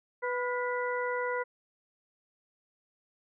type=harmonic tone with a mistuned harmonic; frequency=494.5 Hz; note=B4; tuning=2 cents sharp; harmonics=1 / 2 / 3 / 4; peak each=-32 / -35 / -37 / -38 dBFS; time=0.22-1.44 s; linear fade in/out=20 ms; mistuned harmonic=3; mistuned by=-51 cents; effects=none